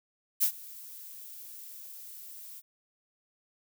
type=noise with ADSR envelope; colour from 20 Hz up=violet; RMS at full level=-23 dBFS; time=0.4-2.62 s; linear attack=29 ms; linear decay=84 ms; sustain=-23 dB; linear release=37 ms; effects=none